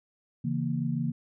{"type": "chord", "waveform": "sine", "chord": "A# diminished", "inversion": "first", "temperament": "equal", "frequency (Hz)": [138.59, 164.81, 233.1], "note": ["C#3", "E3", "A#3"], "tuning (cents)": [0, 0, 0], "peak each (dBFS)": -31, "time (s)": [0.44, 1.12], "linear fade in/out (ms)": 10, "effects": []}